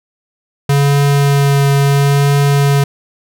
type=tone with vibrato; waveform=square; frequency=140.9 Hz; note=C#3; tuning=29 cents sharp; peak=-9 dBFS; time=0.69-2.84 s; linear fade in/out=5 ms; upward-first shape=triangle; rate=0.74 Hz; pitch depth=13 cents each way; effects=none